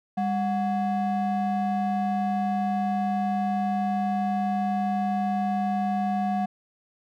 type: ring-modulated tone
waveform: triangle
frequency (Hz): 466.2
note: A#4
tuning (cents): 0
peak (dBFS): -18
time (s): 0.17-6.46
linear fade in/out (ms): 10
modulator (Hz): 266
effects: none